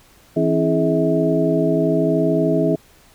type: tone cluster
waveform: sine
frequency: 163.7 / 267.1 / 327.9 / 420.8 / 643 Hz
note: E3 / C4 / E4 / G#4 / E5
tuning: -12 / +36 / -9 / +23 / -43 cents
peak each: -21 dBFS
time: 0.36-2.76 s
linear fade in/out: 10 ms
effects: pink hiss -51 dBFS RMS until 3.14 s